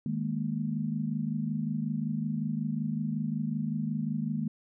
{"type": "chord", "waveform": "sine", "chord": "D# suspended fourth", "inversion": "none", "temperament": "equal", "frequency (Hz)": [155.56, 207.7, 233.1], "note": ["D#3", "G#3", "A#3"], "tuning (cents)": [0, 0, 0], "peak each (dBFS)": -33, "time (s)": [0.06, 4.48], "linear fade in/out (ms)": 2, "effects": []}